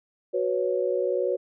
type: chord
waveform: sine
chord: F# suspended fourth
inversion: none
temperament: equal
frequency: 370 / 493.9 / 554.4 Hz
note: F#4 / B4 / C#5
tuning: 0 / 0 / 0 cents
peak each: -27 dBFS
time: 0.33-1.37 s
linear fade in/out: 20 ms
effects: none